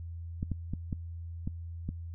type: clicks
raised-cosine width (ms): 5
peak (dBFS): -20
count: 6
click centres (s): 0.429 / 0.517 / 0.736 / 0.928 / 1.475 / 1.89
effects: noise-tail reverb RT60 0.1 s tail -23 dB re dry + added 84 Hz sine -38 dBFS peak until 2.14 s